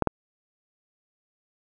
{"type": "clicks", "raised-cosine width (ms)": 1, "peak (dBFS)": -7, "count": 2, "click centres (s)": [0.023, 0.073], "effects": []}